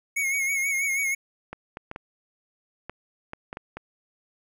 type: tone with vibrato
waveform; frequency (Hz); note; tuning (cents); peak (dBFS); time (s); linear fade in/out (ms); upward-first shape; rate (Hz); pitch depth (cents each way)
square; 2195; C#7; -18; -24; 0.16-1.15; 10; sine; 6.2; 51
type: clicks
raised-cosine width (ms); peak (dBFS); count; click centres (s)
0.5; -20; 9; 1.53 / 1.771 / 1.914 / 1.961 / 2.896 / 3.334 / 3.529 / 3.571 / 3.77
effects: none